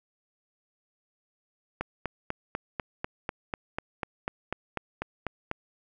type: click train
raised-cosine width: 0.5 ms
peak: -15 dBFS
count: 16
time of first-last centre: 1.81-5.514 s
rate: 4.05 Hz
effects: none